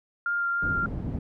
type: tone with vibrato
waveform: sine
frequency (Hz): 1396.9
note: F6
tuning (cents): 0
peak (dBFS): -24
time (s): 0.26-0.86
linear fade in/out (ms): 2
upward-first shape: sine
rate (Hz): 3.2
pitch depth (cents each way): 11
type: low-pass noise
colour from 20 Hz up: white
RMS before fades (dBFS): -32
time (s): 0.62-1.19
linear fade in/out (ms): 5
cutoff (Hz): 180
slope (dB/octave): 12
effects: none